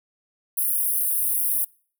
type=high-pass noise; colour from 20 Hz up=pink; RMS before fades=-23 dBFS; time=0.57-1.65 s; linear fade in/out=10 ms; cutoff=9600 Hz; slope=96 dB/octave; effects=noise-tail reverb RT60 0.5 s tail -26 dB re dry